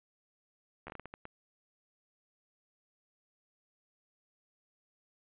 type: slowing click train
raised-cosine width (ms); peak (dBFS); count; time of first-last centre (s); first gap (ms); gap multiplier
0.5; -29; 9; 0.87-1.254; 12; 1.38
effects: resampled to 8000 Hz